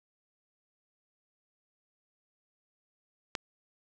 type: click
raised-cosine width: 0.2 ms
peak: -14 dBFS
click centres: 3.352 s
effects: none